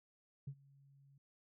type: tone with ADSR envelope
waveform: sine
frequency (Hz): 138.59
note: C#3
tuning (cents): 0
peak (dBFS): -39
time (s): 0.47-1.18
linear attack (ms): 7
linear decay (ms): 65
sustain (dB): -24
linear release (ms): 4
effects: tanh soft clip ceiling -37 dBFS